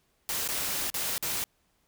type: noise with dropouts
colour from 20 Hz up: white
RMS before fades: -31 dBFS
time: 0.29-1.44 s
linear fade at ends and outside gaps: 0 ms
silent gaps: 0.477-0.488 / 0.901-0.942 / 1.18-1.226 s
effects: pink hiss -71 dBFS RMS until 1.87 s